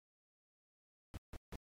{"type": "noise bursts", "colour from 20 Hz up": "brown", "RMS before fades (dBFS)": -45, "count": 3, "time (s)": [1.14, 1.556], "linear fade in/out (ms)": 0, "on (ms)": 32, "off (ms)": 160, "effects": ["MP3 64 kbps"]}